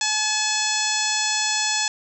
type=harmonic tone with a mistuned harmonic; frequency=856 Hz; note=A5; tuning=48 cents flat; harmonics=1 / 2 / 3 / 4 / 5 / 6 / 7 / 8 / 9; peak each=-29 / -29 / -29 / -29 / -29 / -29 / -29 / -29 / -29 dBFS; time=0.01-1.88 s; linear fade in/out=2 ms; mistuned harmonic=6; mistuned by=+24 cents; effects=none